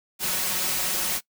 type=noise with comb filter; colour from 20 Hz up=white; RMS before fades=-26 dBFS; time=0.19-1.21 s; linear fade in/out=50 ms; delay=5.4 ms; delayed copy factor=+1; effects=noise-tail reverb RT60 0.1 s tail -21 dB re dry